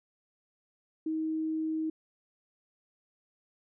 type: tone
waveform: sine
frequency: 316.4 Hz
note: D#4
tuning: 29 cents sharp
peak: -29 dBFS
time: 1.06-1.9 s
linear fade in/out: 5 ms
effects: none